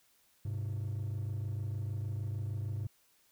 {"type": "tone pair together", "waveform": "triangle", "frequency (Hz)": [101.54, 128.1], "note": ["G#2", "C3"], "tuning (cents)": [-39, -36], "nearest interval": "major third", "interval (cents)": 403, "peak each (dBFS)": [-32, -37], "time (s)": [0.45, 2.87], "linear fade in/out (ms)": 5, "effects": ["tanh soft clip ceiling -29 dBFS", "white hiss -69 dBFS RMS until 3.31 s"]}